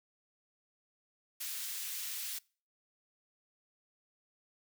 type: high-pass noise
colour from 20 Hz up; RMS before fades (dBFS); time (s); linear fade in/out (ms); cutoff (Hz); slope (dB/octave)
white; -40; 1.4-2.39; 10; 2100; 12
effects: noise-tail reverb RT60 0.4 s tail -25 dB re dry